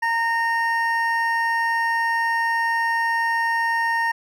triangle tone pair together, 921.9 / 1842 Hz, A#5 / A#6, -19 / -21 cents, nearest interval octave, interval 1198 cents, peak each -20 dBFS, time 0.02-4.12 s, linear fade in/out 10 ms, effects none

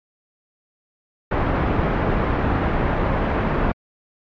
pink low-pass noise, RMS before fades -20 dBFS, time 1.31-3.72 s, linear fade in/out 5 ms, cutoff 1500 Hz, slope 12 dB/octave, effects low-pass 3000 Hz 12 dB/octave + MP3 48 kbps

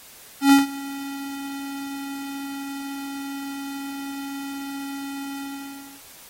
square tone with ADSR envelope, 277.2 Hz, C#4, in tune, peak -10 dBFS, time 0.41-6.03 s, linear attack 110 ms, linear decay 140 ms, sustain -21 dB, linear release 610 ms, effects white hiss -46 dBFS RMS until 6.29 s + AAC 48 kbps

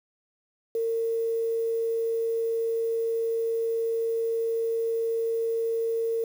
sine tone with quantisation, 456.4 Hz, A#4, 37 cents flat, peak -24 dBFS, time 0.75-6.24 s, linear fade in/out 2 ms, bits 8, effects none

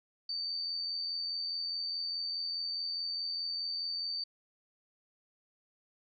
sine tone with amplitude modulation, 4587 Hz, D8, 42 cents flat, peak -32 dBFS, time 0.29-4.24 s, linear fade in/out 5 ms, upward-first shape sine, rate 84.8 Hz, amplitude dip 35%, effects none

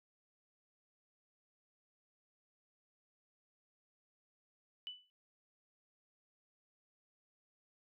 sine tone with exponential decay, 2983 Hz, F#7, 13 cents sharp, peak -39 dBFS, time 4.87-5.1 s, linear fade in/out 0 ms, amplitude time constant 48 ms, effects noise-tail reverb RT60 0.2 s tail -24 dB re dry

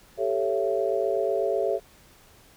sine chord, A dominant seventh, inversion third, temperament equal with one note detuned, 392 / 440 / 554.4 / 670 Hz, G4 / A4 / C#5 / E5, 0 / 0 / 0 / +28 cents, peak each -28 dBFS, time 0.17-1.8 s, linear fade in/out 50 ms, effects pink hiss -55 dBFS RMS until 2.56 s

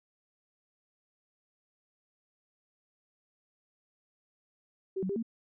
sine tone with pitch steps, 381.5 / 187.8 / 397.6 / 227.9 Hz, G4 / F#3 / G4 / A#3, -47 / +26 / +25 / -39 cents, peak -30 dBFS, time 4.96-5.228 s, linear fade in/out 10 ms, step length 67 ms, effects none

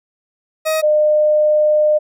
40% pulse / sine tone pair in turn, 630 / 606 Hz, D#5 / D#5, +21 / -46 cents, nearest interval minor second, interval 67 cents, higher first, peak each -14 / -10 dBFS, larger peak second, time 0.65-0.82 / 0.82-1.99 s, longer second, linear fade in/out 20 ms, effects none

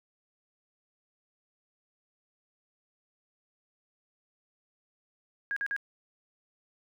sine tone bursts, 1634 Hz, G#6, 29 cents flat, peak -29 dBFS, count 3, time 5.51-5.764 s, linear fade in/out 0 ms, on 54 ms, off 46 ms, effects none

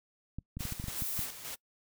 clicks, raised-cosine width 5 ms, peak -26 dBFS, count 10, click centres 0.386 / 0.57 / 0.607 / 0.653 / 0.723 / 0.799 / 0.841 / 0.883 / 1.022 / 1.192 s
white noise with tremolo, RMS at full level -41 dBFS, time 0.59-1.56 s, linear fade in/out 20 ms, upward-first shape square, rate 3.5 Hz, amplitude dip 50%
violet noise, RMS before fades -36 dBFS, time 0.94-1.28 s, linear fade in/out 50 ms
effects noise-tail reverb RT60 0.1 s tail -24 dB re dry

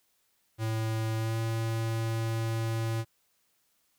square tone with pitch glide, 111.2 to 113.14 Hz, A2 to A2, +19 to +49 cents, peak -29 dBFS, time 0.58-3.05 s, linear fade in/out 50 ms, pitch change +30 cents, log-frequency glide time 1.17-1.38 s, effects white hiss -72 dBFS RMS until 3.98 s

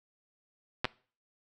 clicks, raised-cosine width 0.3 ms, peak -11 / -13 dBFS, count 2, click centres 0.845 / 0.853 s, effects noise-tail reverb RT60 0.4 s tail -22 dB re dry

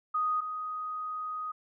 sine tone pair in turn, 1244.5 / 1249.1 Hz, D#6 / D#6, 0 / +6 cents, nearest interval unison, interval 6 cents, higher second, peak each -26 / -33 dBFS, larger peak first, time 0.14-0.41 / 0.41-1.52 s, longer second, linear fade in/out 10 ms, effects none

